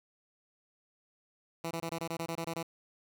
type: tone bursts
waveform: 10% pulse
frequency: 165.9 Hz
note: E3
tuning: 11 cents sharp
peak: -26 dBFS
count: 11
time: 1.64-2.629 s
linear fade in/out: 5 ms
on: 69 ms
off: 23 ms
effects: none